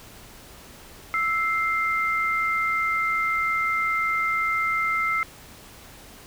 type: tone pair together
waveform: sine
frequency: 1318.5 / 2093 Hz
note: E6 / C7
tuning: 0 / 0 cents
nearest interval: minor sixth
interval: 800 cents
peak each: -24 dBFS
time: 1.14-5.23 s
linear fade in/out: 0 ms
effects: pink hiss -46 dBFS RMS until 6.26 s